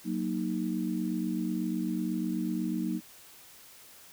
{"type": "chord", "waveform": "sine", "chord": "D# minor", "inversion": "first", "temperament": "equal", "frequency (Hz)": [185, 233.1, 311.1], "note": ["F#3", "A#3", "D#4"], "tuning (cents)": [0, 0, 0], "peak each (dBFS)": -33, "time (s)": [0.04, 3.01], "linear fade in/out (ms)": 50, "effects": ["white hiss -53 dBFS RMS until 4.12 s"]}